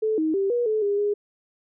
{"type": "tone with pitch steps", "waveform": "sine", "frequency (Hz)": [435.8, 314.7, 391.8, 481.4, 432.5, 405.3, 412.1], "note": ["A4", "D#4", "G4", "B4", "A4", "G#4", "G#4"], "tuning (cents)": [-17, 20, -1, -44, -30, -42, -13], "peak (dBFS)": -20, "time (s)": [0.02, 1.14], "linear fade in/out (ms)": 10, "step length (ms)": 160, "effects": []}